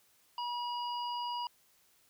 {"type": "harmonic tone", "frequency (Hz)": 965, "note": "B5", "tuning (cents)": -40, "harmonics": [1, 3, 5], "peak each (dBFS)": [-35, -43, -46], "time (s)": [0.38, 1.47], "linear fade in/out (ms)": 2, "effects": ["white hiss -68 dBFS RMS until 2.09 s"]}